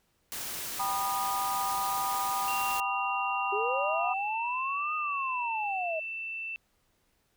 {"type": "noise", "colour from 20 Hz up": "white", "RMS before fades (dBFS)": -37, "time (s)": [0.32, 2.8], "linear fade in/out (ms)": 0}
{"type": "chord", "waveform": "sine", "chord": "G augmented", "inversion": "none", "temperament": "just", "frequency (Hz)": [784, 980, 1225], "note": ["G5", "B5", "D#6"], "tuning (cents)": [0, -14, -27], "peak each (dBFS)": -33, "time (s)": [0.79, 4.14], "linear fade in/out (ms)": 10}
{"type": "tone with pitch glide", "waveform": "sine", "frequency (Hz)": [2761, 2667], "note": ["F7", "E7"], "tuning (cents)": [-20, 20], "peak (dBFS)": -34, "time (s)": [2.48, 6.56], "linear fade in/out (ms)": 0, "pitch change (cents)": -60, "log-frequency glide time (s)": [3.93, 4.14]}
{"type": "linear two-way sweep", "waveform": "sine", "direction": "up then down", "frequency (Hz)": [392, 1244.5, 620], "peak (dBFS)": -30, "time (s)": [3.52, 6], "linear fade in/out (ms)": 10, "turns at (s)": 4.95}
{"effects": ["pink hiss -72 dBFS RMS until 7.36 s"]}